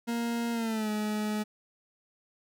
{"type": "tone with pitch glide", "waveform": "40% pulse", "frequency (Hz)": [234.1, 212.2], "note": ["A#3", "G#3"], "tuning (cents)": [8, 38], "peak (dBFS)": -28, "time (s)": [0.07, 1.44], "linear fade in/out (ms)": 20, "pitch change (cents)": -170, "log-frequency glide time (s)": [0.52, 0.9], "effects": []}